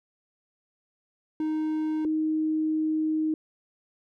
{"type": "tone pair in turn", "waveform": ["triangle", "sine"], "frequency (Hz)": [311.1, 312.5], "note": ["D#4", "D#4"], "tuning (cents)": [0, 8], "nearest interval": "unison", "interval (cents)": 8, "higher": "second", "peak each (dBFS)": -23, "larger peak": "neither", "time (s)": [[1.4, 2.05], [2.05, 3.34]], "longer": "second", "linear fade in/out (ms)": 2, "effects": []}